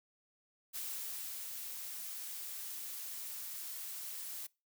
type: noise with ADSR envelope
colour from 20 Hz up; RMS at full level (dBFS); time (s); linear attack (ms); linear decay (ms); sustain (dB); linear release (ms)
blue; -41; 0.73-4.47; 28; 700; -3; 10
effects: noise-tail reverb RT60 0.3 s tail -25 dB re dry